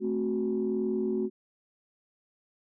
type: chord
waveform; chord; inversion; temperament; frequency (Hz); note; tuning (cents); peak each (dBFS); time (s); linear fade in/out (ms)
sine; F# diminished; first; equal; 220 / 261.6 / 370; A3 / C4 / F#4; 0 / 0 / 0; -30 / -34 / -28; 0-1.3; 50
effects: tanh soft clip ceiling -19 dBFS